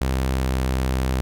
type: tone with pitch glide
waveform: sawtooth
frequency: 65.41 to 64.81 Hz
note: C2 to C2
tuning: 0 to -16 cents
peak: -16 dBFS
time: 0.01-1.21 s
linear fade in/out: 0 ms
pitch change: -16 cents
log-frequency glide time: 0.37-0.49 s
effects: none